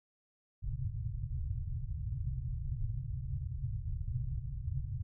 white low-pass noise, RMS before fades -37 dBFS, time 0.62-5.03 s, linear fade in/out 20 ms, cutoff 140 Hz, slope 96 dB/octave, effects none

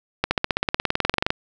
accelerating click train, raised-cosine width 0.3 ms, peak -3 dBFS, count 21, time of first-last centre 0.24-1.304 s, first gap 70 ms, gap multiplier 0.97, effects none

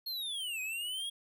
square linear two-way sweep, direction down then up, 4300 to 2489 to 3326 Hz, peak -36 dBFS, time 0.06-1.1 s, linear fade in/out 10 ms, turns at 0.61 s, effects none

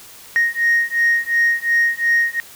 sine beating tone pair, 1864.7 / 1867.5 Hz, A#6 / A#6, 0 / +3 cents, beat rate 2.8 Hz, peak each -16 dBFS, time 0.36-2.4 s, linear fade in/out 0 ms, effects tanh soft clip ceiling -9 dBFS + white hiss -41 dBFS RMS until 2.55 s

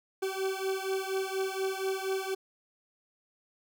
40% pulse beating tone pair, 381.5 / 385.7 Hz, G4 / G4, -47 / -28 cents, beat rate 4.2 Hz, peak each -32 / -33 dBFS, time 0.22-2.35 s, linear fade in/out 10 ms, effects none

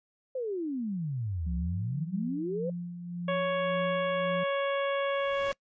sine exponential two-way sweep, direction down then up, 535 to 65.41 to 535 Hz, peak -30 dBFS, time 0.35-2.7 s, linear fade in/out 5 ms, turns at 1.55 s
sine tone with tremolo, 174.61 Hz, F3, in tune, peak -32 dBFS, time 1.46-4.44 s, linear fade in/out 10 ms, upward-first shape sine, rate 1.8 Hz, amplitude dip 50%
harmonic tone, 556 Hz, C#5, 5 cents sharp, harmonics 1 / 2 / 3 / 4 / 5 / 6, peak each -28 / -34 / -38 / -40 / -42 / -44 dBFS, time 3.28-5.52 s, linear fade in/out 5 ms
pink noise with exponential growth, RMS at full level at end -42 dBFS, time 4.93-5.53 s, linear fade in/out 0 ms, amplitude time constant 130 ms
effects noise-tail reverb RT60 0.1 s tail -25 dB re dry + resampled to 16000 Hz

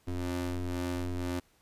30% pulse ring-modulated tone, 89 Hz, F2, 33 cents sharp, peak -26 dBFS, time 0.07-1.4 s, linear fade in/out 10 ms, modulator 177 Hz, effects pink hiss -67 dBFS RMS until 1.61 s + resampled to 32000 Hz

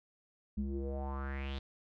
square tone with low-pass filter sweep, 68.2 Hz, C#2, 28 cents flat, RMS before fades -38 dBFS, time 0.57-1.59 s, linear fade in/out 5 ms, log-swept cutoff 200 to 3900 Hz, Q 5.1, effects none

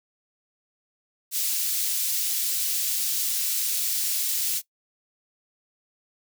white high-pass noise, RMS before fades -26 dBFS, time 1.31-4.62 s, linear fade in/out 50 ms, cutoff 3800 Hz, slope 12 dB/octave, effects noise-tail reverb RT60 0.1 s tail -19 dB re dry

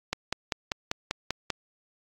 click train, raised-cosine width 0.2 ms, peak -10 dBFS, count 8, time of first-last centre 0.13-1.503 s, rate 5.1 Hz, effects AAC 64 kbps

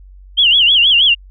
sine tone with vibrato, 3061 Hz, G7, 42 cents flat, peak -7 dBFS, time 0.37-1.15 s, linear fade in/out 20 ms, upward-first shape sine, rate 6.3 Hz, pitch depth 180 cents each way, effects added 47 Hz sine -36 dBFS peak until 1.3 s

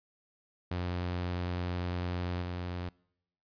sawtooth tone with level steps, 88.9 Hz, F2, 31 cents sharp, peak -28 / -31 dBFS, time 0.71-2.89 s, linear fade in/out 5 ms, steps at 2.41 s, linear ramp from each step 20 ms, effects noise-tail reverb RT60 0.8 s tail -25 dB re dry + resampled to 11025 Hz

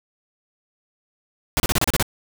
pink noise bursts, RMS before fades -19 dBFS, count 8, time 1.57-2.026 s, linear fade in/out 0 ms, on 29 ms, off 32 ms, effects none

